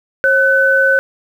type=tone pair together; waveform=sine; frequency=540 / 1507.6 Hz; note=C#5 / F#6; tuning=-45 / +32 cents; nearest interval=octave + tritone; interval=1777 cents; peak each=-14 / -10 dBFS; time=0.24-0.99 s; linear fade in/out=0 ms; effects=7-bit